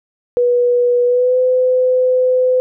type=tone with pitch glide; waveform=sine; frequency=487.4 to 507.8 Hz; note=B4 to B4; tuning=-23 to +48 cents; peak=-10 dBFS; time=0.37-2.6 s; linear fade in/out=0 ms; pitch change=+71 cents; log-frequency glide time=1.05-1.38 s; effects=none